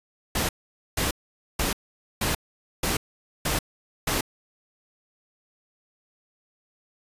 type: noise bursts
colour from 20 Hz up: pink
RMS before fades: -25 dBFS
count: 7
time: 0.35-4.21 s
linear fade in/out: 5 ms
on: 140 ms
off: 480 ms
effects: resampled to 32000 Hz